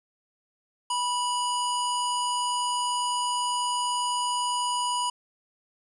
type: harmonic tone with a mistuned harmonic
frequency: 979 Hz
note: B5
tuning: 15 cents flat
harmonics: 1 / 3 / 5 / 7 / 9 / 10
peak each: -26 / -32 / -38 / -38 / -37 / -42 dBFS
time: 0.9-5.1 s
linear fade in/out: 5 ms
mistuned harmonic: 10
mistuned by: +21 cents
effects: 10-bit